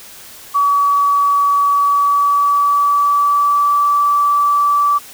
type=tone with pitch glide; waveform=sine; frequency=1139 to 1157.6 Hz; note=C#6 to D6; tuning=+47 to -25 cents; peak=-10 dBFS; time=0.54-4.99 s; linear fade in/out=20 ms; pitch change=+28 cents; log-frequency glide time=1.68-3.82 s; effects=white hiss -37 dBFS RMS until 5.13 s